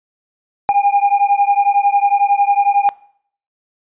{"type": "beating tone pair", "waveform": "triangle", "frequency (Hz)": [803, 814], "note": ["G5", "G#5"], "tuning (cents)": [41, -35], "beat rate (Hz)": 11, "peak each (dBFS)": -12, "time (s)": [0.69, 2.89], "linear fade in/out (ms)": 0, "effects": ["noise-tail reverb RT60 0.6 s tail -21 dB re dry", "resampled to 8000 Hz"]}